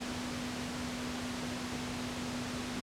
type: tone in noise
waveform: sine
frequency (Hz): 246.9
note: B3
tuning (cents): 0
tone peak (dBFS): -39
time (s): 0-2.81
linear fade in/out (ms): 20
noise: pink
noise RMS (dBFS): -39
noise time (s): 0-2.81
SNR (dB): -3
effects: high-pass 80 Hz 12 dB/octave + low-pass 7000 Hz 12 dB/octave